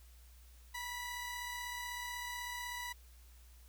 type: tone pair together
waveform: sawtooth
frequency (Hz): 969.7 / 1975.5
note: B5 / B6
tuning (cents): -32 / 0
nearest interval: octave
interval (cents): 1232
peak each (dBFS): -40 / -40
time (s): 0.74-2.93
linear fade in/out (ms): 10
effects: added 60 Hz sine -56 dBFS peak until 3.68 s + white hiss -66 dBFS RMS until 3.68 s